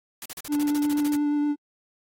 white noise bursts, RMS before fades -36 dBFS, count 13, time 0.22-1.156 s, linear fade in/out 2 ms, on 36 ms, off 39 ms
triangle tone with vibrato, 293.4 Hz, D4, 2 cents flat, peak -19 dBFS, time 0.48-1.56 s, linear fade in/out 50 ms, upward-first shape triangle, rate 8.4 Hz, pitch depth 15 cents each way
effects AAC 48 kbps

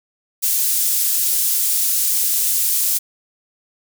pink high-pass noise, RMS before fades -18 dBFS, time 0.42-2.99 s, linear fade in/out 20 ms, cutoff 9000 Hz, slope 12 dB/octave, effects none

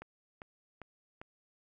click train, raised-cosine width 0.5 ms, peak -30 dBFS, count 4, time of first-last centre 0.02-1.215 s, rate 2.51 Hz, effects none

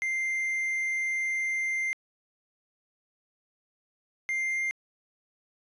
triangle tone pair in turn, 2093 / 2101 Hz, C7 / C7, 0 / +7 cents, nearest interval unison, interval 7 cents, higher second, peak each -25 dBFS, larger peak neither, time 0.02-1.93 / 4.29-4.71 s, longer first, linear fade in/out 0 ms, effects resampled to 24000 Hz

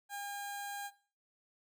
15% pulse tone with notch filter, 808 Hz, G#5, 48 cents flat, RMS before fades -42 dBFS, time 0.09-0.91 s, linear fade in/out 50 ms, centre 2700 Hz, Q 1.2, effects noise-tail reverb RT60 0.4 s tail -18 dB re dry

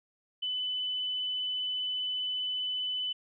sine tone, 3005 Hz, F#7, 26 cents sharp, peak -30 dBFS, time 0.42-3.13 s, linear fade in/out 10 ms, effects none

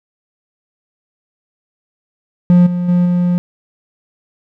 triangle tone with level steps, 177 Hz, F3, 23 cents sharp, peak -3 / -13 / -7 / -9 dBFS, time 2.5-3.38 s, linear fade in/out 0 ms, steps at 2.66 / 2.88 / 3.05 s, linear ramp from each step 10 ms, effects none

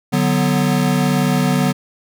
square chord, B minor, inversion first, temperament equal, 146.83 / 185 / 246.9 Hz, D3 / F#3 / B3, 0 / 0 / 0 cents, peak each -19 dBFS, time 0.12-1.73 s, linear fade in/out 20 ms, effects none

